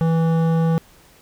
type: tone with hard clipping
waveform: sine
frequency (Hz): 163.9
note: E3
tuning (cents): -10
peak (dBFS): -17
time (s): 0.01-0.78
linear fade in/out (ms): 0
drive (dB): 13
effects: pink hiss -51 dBFS RMS until 1.21 s